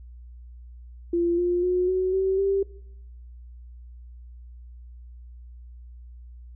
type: tone with pitch steps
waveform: sine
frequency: 343.5 / 352.7 / 362.2 / 372 / 382 / 392.3 Hz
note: F4 / F4 / F#4 / F#4 / G4 / G4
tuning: -29 / +17 / -37 / +9 / -45 / +1 cents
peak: -20 dBFS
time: 1.13-2.63 s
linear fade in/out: 5 ms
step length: 250 ms
effects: noise-tail reverb RT60 0.8 s tail -21 dB re dry + added 60 Hz sine -41 dBFS peak until 6.55 s